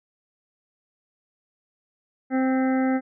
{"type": "harmonic tone with a mistuned harmonic", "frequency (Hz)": 261.6, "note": "C4", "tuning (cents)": 0, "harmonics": [1, 2, 3, 5, 6, 7, 8], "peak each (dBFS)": [-20, -29, -30, -38, -37, -41, -38], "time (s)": [2.3, 3.01], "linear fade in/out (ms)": 50, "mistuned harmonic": 8, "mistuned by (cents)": -43, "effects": []}